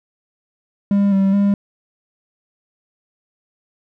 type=tone with pitch steps; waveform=triangle; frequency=200.6 / 194.3 / 200.9 Hz; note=G3 / G3 / G3; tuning=+40 / -15 / +43 cents; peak=-10 dBFS; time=0.91-1.54 s; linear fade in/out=2 ms; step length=210 ms; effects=none